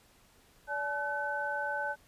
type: tone cluster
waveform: sine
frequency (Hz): 577 / 859 / 1516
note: D5 / A5 / F#6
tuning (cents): -31 / -42 / +42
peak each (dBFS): -38 / -36 / -34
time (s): 0.67-1.96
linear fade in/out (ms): 50
effects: pink hiss -63 dBFS RMS until 2.07 s + resampled to 32000 Hz